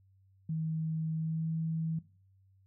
sine tone with pitch glide, 159.4 to 161.63 Hz, D#3 to E3, +42 to -34 cents, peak -31 dBFS, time 0.49-1.99 s, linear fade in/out 5 ms, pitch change +24 cents, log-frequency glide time 1.15-1.49 s, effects noise-tail reverb RT60 0.4 s tail -17 dB re dry + added 96 Hz sine -62 dBFS peak until 2.66 s

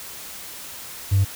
triangle tone, 97.8 Hz, G2, 4 cents flat, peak -11 dBFS, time 1.11-1.25 s, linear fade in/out 20 ms, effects tanh soft clip ceiling -11 dBFS + white hiss -37 dBFS RMS until 1.35 s

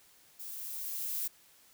violet noise with level ramp, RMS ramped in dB -44 to -34 dBFS, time 0.39-1.28 s, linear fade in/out 10 ms, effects white hiss -62 dBFS RMS until 1.73 s

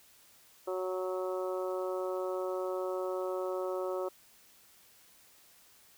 harmonic tone, 185 Hz, F#3, in tune, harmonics 2 / 3 / 4 / 5 / 6 / 7, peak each -35 / -36 / -46 / -46 / -46 / -45 dBFS, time 0.67-4.09 s, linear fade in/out 10 ms, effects white hiss -61 dBFS RMS until 5.97 s

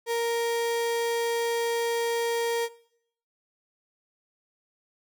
35% pulse tone, 466.2 Hz, A#4, in tune, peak -23 dBFS, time 0.06-2.69 s, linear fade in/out 50 ms, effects noise-tail reverb RT60 0.7 s tail -20 dB re dry

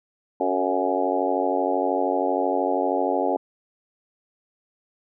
harmonic tone with a mistuned harmonic, 92.9 Hz, F#2, 7 cents sharp, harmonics 3 / 4 / 5 / 6 / 7 / 8 / 9, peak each -28 / -28 / -28 / -28 / -28 / -28 / -28 dBFS, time 0.4-3.37 s, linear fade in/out 5 ms, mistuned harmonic 5, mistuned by -42 cents, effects none

